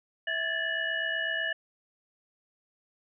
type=tone cluster; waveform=sine; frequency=652 / 1684 / 1752 / 2920 Hz; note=E5 / G#6 / A6 / F#7; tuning=-19 / +24 / -8 / -24 cents; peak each=-38 / -35 / -30 / -36 dBFS; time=0.27-1.53 s; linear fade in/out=5 ms; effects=none